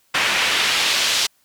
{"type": "noise with band-pass filter sweep", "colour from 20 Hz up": "pink", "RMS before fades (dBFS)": -19, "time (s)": [0.14, 1.27], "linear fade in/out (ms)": 10, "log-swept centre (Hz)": [2100, 4300], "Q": 1.2, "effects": ["white hiss -61 dBFS RMS until 1.44 s"]}